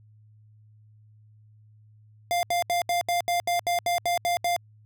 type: tone bursts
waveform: square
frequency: 698.5 Hz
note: F5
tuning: in tune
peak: -23 dBFS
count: 12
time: 2.31-4.564 s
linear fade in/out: 0 ms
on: 120 ms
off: 74 ms
effects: added 107 Hz sine -52 dBFS peak until 4.85 s